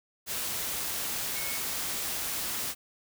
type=tone in noise; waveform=sine; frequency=2198 Hz; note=C#7; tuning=15 cents flat; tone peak=-39 dBFS; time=1.33-1.61 s; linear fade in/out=50 ms; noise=white; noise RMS=-33 dBFS; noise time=0.26-2.75 s; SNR=-9 dB; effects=none